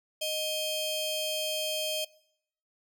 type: ring-modulated tone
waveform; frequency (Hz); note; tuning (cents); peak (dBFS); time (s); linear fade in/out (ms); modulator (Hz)
sawtooth; 1900; A#6; +33; -23; 0.21-2.05; 10; 1280
effects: noise-tail reverb RT60 0.7 s tail -22 dB re dry